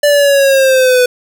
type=linear sweep; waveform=square; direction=down; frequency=587.3 to 493.9 Hz; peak=-7 dBFS; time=0.03-1.06 s; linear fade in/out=5 ms; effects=none